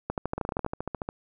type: two click trains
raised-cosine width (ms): 1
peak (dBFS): -14 / -17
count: 8 / 11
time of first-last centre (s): 0.1-0.647 / 0.38-1.089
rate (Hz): 12.8 / 14.1
effects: none